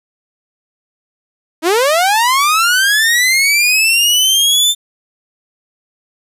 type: linear sweep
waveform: sawtooth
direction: up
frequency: 302.8 to 3585 Hz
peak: -6 dBFS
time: 1.62-4.75 s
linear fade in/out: 50 ms
effects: resampled to 32000 Hz + 8-bit